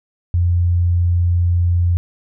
sine tone, 87.31 Hz, F2, in tune, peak -12 dBFS, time 0.34-1.97 s, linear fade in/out 0 ms, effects none

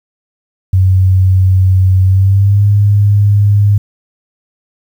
sine tone with pitch glide, 93.8 to 102.29 Hz, F#2 to G#2, +24 to -26 cents, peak -5 dBFS, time 0.73-3.78 s, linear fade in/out 5 ms, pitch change +150 cents, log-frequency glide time 2.03-2.64 s, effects 7-bit

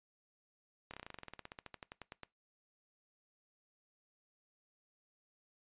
slowing click train, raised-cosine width 0.3 ms, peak -30 dBFS, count 23, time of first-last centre 0.91-2.233 s, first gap 27 ms, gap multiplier 1.07, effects noise-tail reverb RT60 0.2 s tail -21 dB re dry + resampled to 8000 Hz

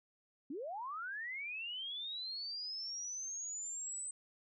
sine linear sweep, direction up, 247.6 to 8160 Hz, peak -40 dBFS, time 0.5-4.11 s, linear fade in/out 5 ms, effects none

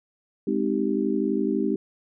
sine chord, Ab major seventh, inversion none, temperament just, 207.7 / 259.6 / 311.5 / 389.3 Hz, Ab3 / C4 / Eb4 / G4, 0 / -13 / +2 / -12 cents, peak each -27 dBFS, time 0.47-1.76 s, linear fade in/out 5 ms, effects none

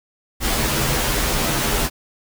pink noise with comb filter, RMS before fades -20 dBFS, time 0.4-1.9 s, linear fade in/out 50 ms, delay 11 ms, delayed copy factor -0.85, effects none

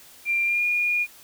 sine tone with pitch glide, 2378 to 2432 Hz, D7 to D#7, +21 to -40 cents, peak -20 dBFS, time 0.25-1.07 s, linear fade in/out 50 ms, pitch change +39 cents, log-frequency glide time 0.44-0.64 s, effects white hiss -49 dBFS RMS until 1.23 s

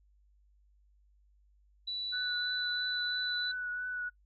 sine tone with pitch glide, 3951 to 3983 Hz, B7 to B7, 0 to +14 cents, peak -34 dBFS, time 1.87-3.52 s, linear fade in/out 10 ms, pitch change +14 cents, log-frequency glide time 2.06-2.38 s
sine tone with vibrato, 1480 Hz, F#6, in tune, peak -34 dBFS, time 2.12-4.1 s, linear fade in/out 20 ms, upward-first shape triangle, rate 3 Hz, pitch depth 22 cents each way
effects noise-tail reverb RT60 0.1 s tail -23 dB re dry + added 50 Hz sine -63 dBFS peak until 4.25 s

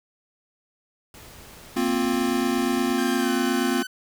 pink noise, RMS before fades -45 dBFS, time 1.14-2.93 s, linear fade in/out 2 ms
square chord, Bb suspended second, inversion none, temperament equal with one note detuned, 233.1 / 261.6 / 352.5 Hz, Bb3 / C4 / F4, 0 / 0 / +16 cents, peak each -27 / -25 / -27 dBFS, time 1.76-3.83 s, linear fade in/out 10 ms
sawtooth tone with pitch glide, 1590 to 1512.1 Hz, G6 to F#6, +24 to +37 cents, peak -29 dBFS, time 2.98-3.87 s, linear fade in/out 5 ms, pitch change -87 cents, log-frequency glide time 3.17-3.31 s
effects none

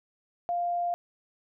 sine tone, 698.5 Hz, F5, in tune, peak -26 dBFS, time 0.49-0.94 s, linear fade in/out 0 ms, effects none

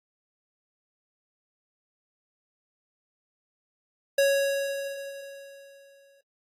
square tone with exponential decay, 554.4 Hz, C#5, in tune, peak -19 dBFS, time 4.18-6.21 s, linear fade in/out 5 ms, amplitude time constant 440 ms, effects AAC 48 kbps

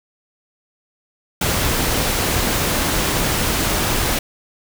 pink noise, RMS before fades -19 dBFS, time 1.41-4.19 s, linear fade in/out 5 ms, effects none

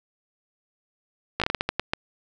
slowing click train, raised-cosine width 0.3 ms, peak -7 dBFS, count 10, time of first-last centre 1.4-1.935 s, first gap 16 ms, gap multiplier 1.31, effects none

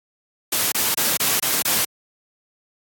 white noise bursts, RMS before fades -20 dBFS, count 6, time 0.52-1.85 s, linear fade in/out 5 ms, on 200 ms, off 26 ms, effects high-pass 100 Hz 12 dB/octave + AAC 64 kbps

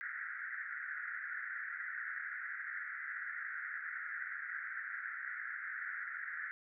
pink band-pass noise, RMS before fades -43 dBFS, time 0.01-6.51 s, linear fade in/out 0 ms, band 1400 to 2000 Hz, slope 96 dB/octave, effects none

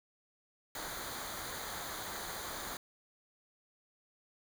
pink noise with comb filter, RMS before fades -42 dBFS, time 0.75-2.77 s, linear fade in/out 2 ms, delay 0.37 ms, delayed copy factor -0.7, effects none

